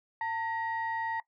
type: tone pair together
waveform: sine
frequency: 900 / 1898.8 Hz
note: A5 / A#6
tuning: +39 / +31 cents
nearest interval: octave + minor second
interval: 1292 cents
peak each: -30 / -36 dBFS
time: 0.21-1.2 s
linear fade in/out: 2 ms
effects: noise-tail reverb RT60 0.1 s tail -19 dB re dry + tanh soft clip ceiling -24 dBFS